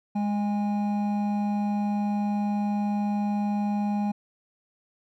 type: tone pair together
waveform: triangle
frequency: 206.9 / 818 Hz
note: G#3 / G#5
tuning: -6 / -26 cents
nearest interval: 2 octaves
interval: 2380 cents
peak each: -22 / -31 dBFS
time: 0.15-4.12 s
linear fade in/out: 10 ms
effects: none